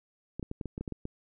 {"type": "clicks", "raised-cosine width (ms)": 3, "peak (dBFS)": -23, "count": 10, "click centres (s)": [0.396, 0.428, 0.514, 0.612, 0.657, 0.779, 0.81, 0.878, 0.923, 1.054], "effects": []}